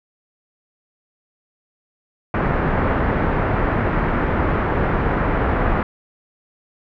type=low-pass noise; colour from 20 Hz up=pink; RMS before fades=-19 dBFS; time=2.34-5.83 s; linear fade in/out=2 ms; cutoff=1800 Hz; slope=24 dB/octave; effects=none